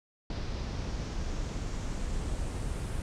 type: noise with low-pass filter sweep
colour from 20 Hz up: brown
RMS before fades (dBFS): -34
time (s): 0.3-3.02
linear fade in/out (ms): 2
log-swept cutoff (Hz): 4900 to 9700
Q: 2.5
effects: none